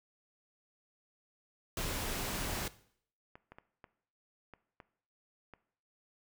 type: noise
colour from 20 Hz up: pink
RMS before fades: -37 dBFS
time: 1.77-2.68 s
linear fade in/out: 2 ms
type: clicks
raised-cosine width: 0.5 ms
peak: -35 dBFS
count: 8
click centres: 2.338 / 3.355 / 3.52 / 3.585 / 3.842 / 4.537 / 4.802 / 5.537 s
effects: noise-tail reverb RT60 0.6 s tail -17 dB re dry